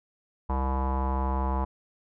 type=tone with low-pass filter; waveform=square; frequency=66.1 Hz; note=C2; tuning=18 cents sharp; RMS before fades=-27 dBFS; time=0.49-1.65 s; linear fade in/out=10 ms; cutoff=950 Hz; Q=7.4; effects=none